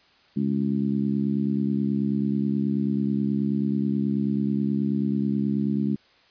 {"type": "harmonic tone", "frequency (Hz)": 69.3, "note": "C#2", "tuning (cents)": 0, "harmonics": [2, 3, 4, 5], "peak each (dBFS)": [-30, -23, -29, -35], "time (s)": [0.36, 5.96], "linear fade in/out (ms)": 10, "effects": ["white hiss -58 dBFS RMS until 6.3 s", "resampled to 11025 Hz"]}